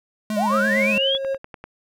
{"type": "tone with vibrato", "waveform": "square", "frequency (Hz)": 210, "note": "G#3", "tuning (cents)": 19, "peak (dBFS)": -23, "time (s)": [0.3, 0.98], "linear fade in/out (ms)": 2, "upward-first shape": "sine", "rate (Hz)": 8.8, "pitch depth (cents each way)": 47}
{"type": "linear sweep", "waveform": "sine", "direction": "up", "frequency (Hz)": [554.4, 3447], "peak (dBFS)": -19, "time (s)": [0.36, 1.18], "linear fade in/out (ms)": 20}
{"type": "tone with tremolo", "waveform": "triangle", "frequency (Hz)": 541, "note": "C#5", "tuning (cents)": -42, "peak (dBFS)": -18, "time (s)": [0.49, 1.38], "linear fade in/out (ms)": 50, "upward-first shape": "triangle", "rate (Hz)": 3.9, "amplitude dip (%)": 50}
{"type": "click train", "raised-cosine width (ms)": 0.5, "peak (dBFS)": -21, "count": 6, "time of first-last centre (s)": [1.15, 1.64], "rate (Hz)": 10.2}
{"effects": []}